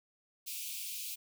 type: high-pass noise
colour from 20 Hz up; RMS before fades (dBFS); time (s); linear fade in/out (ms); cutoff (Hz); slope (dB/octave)
white; -41; 0.46-1.16; 20; 2300; 96
effects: none